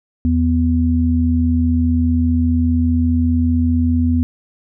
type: tone pair together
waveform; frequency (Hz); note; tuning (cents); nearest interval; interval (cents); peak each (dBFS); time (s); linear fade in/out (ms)
sine; 82.41 / 247.3; E2 / B3; 0 / +3; octave + perfect fifth; 1903; -15; 0.25-4.23; 0
effects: none